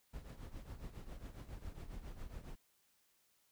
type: noise with tremolo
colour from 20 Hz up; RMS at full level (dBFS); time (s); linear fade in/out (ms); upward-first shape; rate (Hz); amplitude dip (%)
brown; -45; 0.13-2.56; 10; triangle; 7.3; 80
effects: white hiss -75 dBFS RMS until 3.51 s